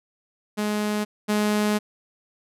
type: tone pair in turn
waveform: sawtooth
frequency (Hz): 210 / 210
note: G#3 / G#3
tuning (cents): +19 / +19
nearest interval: unison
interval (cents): 0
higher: neither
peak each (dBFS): -19 / -16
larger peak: second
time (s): 0.57-1.05 / 1.28-1.79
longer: second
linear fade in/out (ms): 20
effects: resampled to 32000 Hz